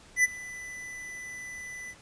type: tone with ADSR envelope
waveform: square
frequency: 1995 Hz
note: B6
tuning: 17 cents sharp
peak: -18 dBFS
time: 0.16-1.95 s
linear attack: 79 ms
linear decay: 25 ms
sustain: -21 dB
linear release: 52 ms
effects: pink hiss -54 dBFS RMS until 2.01 s + resampled to 22050 Hz